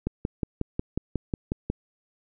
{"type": "click train", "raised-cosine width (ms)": 3, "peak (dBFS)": -13, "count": 10, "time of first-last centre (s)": [0.07, 1.7], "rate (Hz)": 5.52, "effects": []}